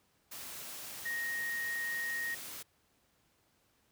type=tone in noise; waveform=sine; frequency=1869 Hz; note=A#6; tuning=4 cents sharp; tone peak=-34 dBFS; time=1.05-2.35 s; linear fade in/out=10 ms; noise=white; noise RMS=-45 dBFS; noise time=0.31-2.63 s; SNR=+8 dB; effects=pink hiss -72 dBFS RMS until 3.91 s + high-pass 60 Hz 12 dB/octave